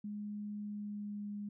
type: tone with pitch glide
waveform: sine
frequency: 207.7 to 205.6 Hz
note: G#3 to G#3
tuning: 0 to -17 cents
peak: -39 dBFS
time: 0.04-1.49 s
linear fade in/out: 5 ms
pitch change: -17 cents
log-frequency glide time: 0.61-1.33 s
effects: none